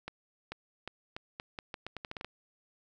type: accelerating click train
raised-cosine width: 0.3 ms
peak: -23 dBFS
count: 14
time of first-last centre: 0.08-2.246 s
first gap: 440 ms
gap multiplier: 0.81
effects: none